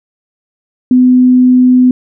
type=tone; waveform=sine; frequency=252.1 Hz; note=B3; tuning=36 cents sharp; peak=-3 dBFS; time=0.91-1.91 s; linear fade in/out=2 ms; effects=none